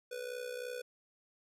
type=tone with amplitude modulation; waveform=square; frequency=493.9 Hz; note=B4; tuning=in tune; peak=-37 dBFS; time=0.11-0.82 s; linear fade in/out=10 ms; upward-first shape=sine; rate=63.1 Hz; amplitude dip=70%; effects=resampled to 32000 Hz